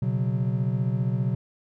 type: chord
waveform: triangle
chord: B suspended second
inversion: none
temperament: equal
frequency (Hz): 123.47 / 138.59 / 185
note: B2 / C#3 / F#3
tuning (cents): 0 / 0 / 0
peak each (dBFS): -23 / -26 / -27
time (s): 0.02-1.35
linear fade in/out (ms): 5
effects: none